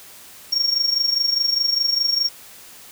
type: tone with amplitude modulation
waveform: triangle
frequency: 5540 Hz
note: F8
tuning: 15 cents flat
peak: -13 dBFS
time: 0.52-2.29 s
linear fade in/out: 10 ms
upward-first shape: sine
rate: 24.9 Hz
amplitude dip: 70%
effects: white hiss -43 dBFS RMS until 2.91 s